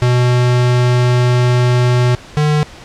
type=tone pair in turn; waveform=square; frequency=123.47 / 150.38 Hz; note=B2 / D3; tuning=0 / +41 cents; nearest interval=minor third; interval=341 cents; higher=second; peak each=-10 / -11 dBFS; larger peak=first; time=0.02-2.15 / 2.37-2.63 s; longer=first; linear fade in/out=0 ms; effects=pink hiss -36 dBFS RMS until 2.84 s + low-pass 6000 Hz 12 dB/octave